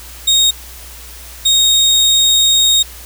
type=tone pair in turn; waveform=30% pulse; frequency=3729 / 3729 Hz; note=A#7 / A#7; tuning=0 / 0 cents; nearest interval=unison; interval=0 cents; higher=neither; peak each=-6 dBFS; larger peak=neither; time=0.27-0.51 / 1.45-2.83 s; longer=second; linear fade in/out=10 ms; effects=added 60 Hz sine -35 dBFS peak until 3.05 s + white hiss -35 dBFS RMS until 3.05 s